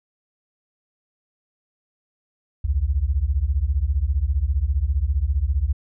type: beating tone pair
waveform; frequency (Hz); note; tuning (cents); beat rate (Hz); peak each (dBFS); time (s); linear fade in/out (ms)
sine; 62.1 / 77.1; B1 / D#2; +10 / -15; 15; -21; 2.64-5.73; 10
effects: none